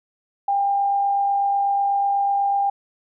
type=tone with amplitude modulation; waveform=sine; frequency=799 Hz; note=G5; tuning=33 cents sharp; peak=-16 dBFS; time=0.48-2.7 s; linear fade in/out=5 ms; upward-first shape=sine; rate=48.1 Hz; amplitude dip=25%; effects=none